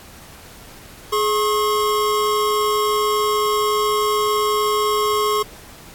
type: tone pair together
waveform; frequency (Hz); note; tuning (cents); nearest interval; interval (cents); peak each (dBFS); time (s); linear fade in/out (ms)
square; 421.5 / 1083.2; G#4 / C#6; +26 / -40; octave + major third; 1634; -20; 1.12-5.43; 10
effects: pink hiss -42 dBFS RMS until 5.94 s + AAC 64 kbps